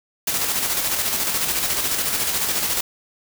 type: noise with tremolo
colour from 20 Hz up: white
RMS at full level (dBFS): -21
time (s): 0.27-2.81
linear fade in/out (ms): 5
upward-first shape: square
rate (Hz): 14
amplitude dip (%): 35
effects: none